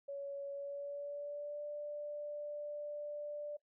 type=tone with pitch glide; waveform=sine; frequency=561 to 589.2 Hz; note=C#5 to D5; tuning=+21 to +6 cents; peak=-40 dBFS; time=0.08-3.57 s; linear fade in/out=10 ms; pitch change=+85 cents; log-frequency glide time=0.52-1.63 s; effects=noise-tail reverb RT60 0.1 s tail -20 dB re dry